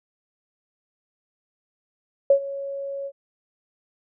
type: tone with ADSR envelope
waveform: sine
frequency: 554.4 Hz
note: C#5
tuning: in tune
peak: -10 dBFS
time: 2.3-3.12 s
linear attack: 4 ms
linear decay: 86 ms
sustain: -18 dB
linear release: 57 ms
effects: none